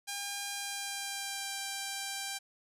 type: tone with pitch glide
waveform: 5% pulse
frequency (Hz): 804 to 789.3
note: G5 to G5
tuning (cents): +44 to +12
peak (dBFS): -24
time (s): 0.07-2.39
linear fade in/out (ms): 20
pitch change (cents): -32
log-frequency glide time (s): 0.52-1.56
effects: none